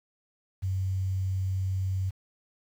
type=tone with quantisation; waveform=sine; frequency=94.7 Hz; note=F#2; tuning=41 cents sharp; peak=-26 dBFS; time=0.62-2.11 s; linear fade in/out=20 ms; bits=9; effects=none